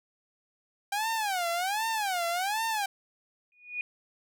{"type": "tone with vibrato", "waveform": "sawtooth", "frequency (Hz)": 784, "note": "G5", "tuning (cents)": 0, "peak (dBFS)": -24, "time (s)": [0.92, 2.86], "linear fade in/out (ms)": 5, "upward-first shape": "sine", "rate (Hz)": 1.3, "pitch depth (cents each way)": 250}
{"type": "tone with exponential growth", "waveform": "sine", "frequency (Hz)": 2459, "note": "D#7", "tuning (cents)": -21, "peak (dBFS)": -27, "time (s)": [3.52, 3.81], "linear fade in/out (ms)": 1, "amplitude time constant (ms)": 62}
{"effects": []}